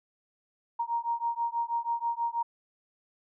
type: beating tone pair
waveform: sine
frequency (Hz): 932.3 / 938.5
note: A#5 / A#5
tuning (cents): 0 / +11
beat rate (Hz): 6.2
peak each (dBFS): -31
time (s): 0.79-2.43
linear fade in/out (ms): 10
effects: none